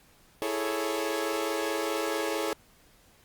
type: chord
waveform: sawtooth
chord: A major seventh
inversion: second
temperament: equal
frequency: 329.6 / 415.3 / 440 / 554.4 Hz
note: E4 / G#4 / A4 / C#5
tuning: 0 / 0 / 0 / 0 cents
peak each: -30 dBFS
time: 0.42-2.53 s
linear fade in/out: 0 ms
effects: pink hiss -60 dBFS RMS until 3.24 s + Opus 48 kbps